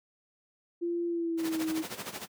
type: tone with pitch glide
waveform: sine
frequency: 343.4 to 318.6 Hz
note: F4 to D#4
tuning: -29 to +41 cents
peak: -28 dBFS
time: 0.81-1.83 s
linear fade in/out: 20 ms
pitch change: -130 cents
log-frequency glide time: 1.07-1.61 s
type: noise with tremolo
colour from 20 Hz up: pink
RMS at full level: -36 dBFS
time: 1.37-2.28 s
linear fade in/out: 50 ms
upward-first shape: sine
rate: 13 Hz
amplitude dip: 75%
effects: high-pass 200 Hz 12 dB/octave